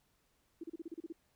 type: tone bursts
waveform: sine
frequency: 329.6 Hz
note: E4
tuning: in tune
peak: -40 dBFS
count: 9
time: 0.61-1.125 s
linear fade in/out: 5 ms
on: 27 ms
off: 34 ms
effects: pink hiss -75 dBFS RMS until 1.35 s